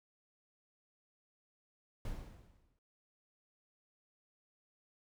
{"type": "noise with exponential decay", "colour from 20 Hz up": "brown", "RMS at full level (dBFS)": -39, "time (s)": [2.05, 2.79], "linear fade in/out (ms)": 2, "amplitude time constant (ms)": 160, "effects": []}